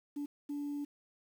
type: tone bursts at uneven times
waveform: sine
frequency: 288.8 Hz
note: D4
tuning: 29 cents flat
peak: -34 dBFS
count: 2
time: 0.16-0.26 / 0.49-0.85 s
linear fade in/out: 10 ms
effects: tanh soft clip ceiling -33 dBFS + 10-bit